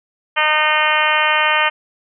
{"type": "harmonic tone", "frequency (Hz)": 306.3, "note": "D#4", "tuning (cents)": -27, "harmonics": [2, 3, 4, 5, 6, 7, 8, 9, 10], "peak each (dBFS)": [-24, -20, -20, -22, -20, -22, -22, -23, -23], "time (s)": [0.36, 1.7], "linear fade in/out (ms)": 20, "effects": []}